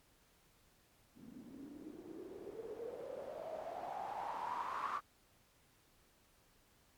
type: noise with low-pass filter sweep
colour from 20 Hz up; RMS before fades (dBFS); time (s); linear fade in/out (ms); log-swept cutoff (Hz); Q
blue; -45; 1.15-5.01; 50; 230 to 1200; 8.8
effects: pink hiss -70 dBFS RMS until 6.97 s + MP3 96 kbps